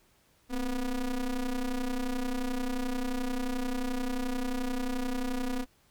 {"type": "ring-modulated tone", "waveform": "square", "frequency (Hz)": 121.3, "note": "B2", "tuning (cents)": -31, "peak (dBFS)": -27, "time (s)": [0.49, 5.66], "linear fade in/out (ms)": 50, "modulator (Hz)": 137, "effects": ["pink hiss -66 dBFS RMS until 5.9 s"]}